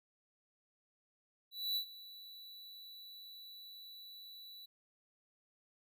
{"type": "tone with ADSR envelope", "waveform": "square", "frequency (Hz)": 3951, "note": "B7", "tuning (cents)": 0, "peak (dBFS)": -33, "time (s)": [1.51, 4.66], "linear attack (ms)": 250, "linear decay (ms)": 89, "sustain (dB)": -18, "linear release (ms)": 10, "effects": []}